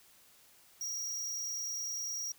square tone, 5690 Hz, F8, 31 cents sharp, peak -36 dBFS, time 0.81-2.32 s, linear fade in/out 2 ms, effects white hiss -62 dBFS RMS until 2.38 s

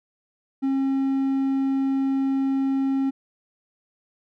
triangle tone, 270 Hz, C#4, 45 cents flat, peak -18 dBFS, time 0.62-3.11 s, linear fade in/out 20 ms, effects none

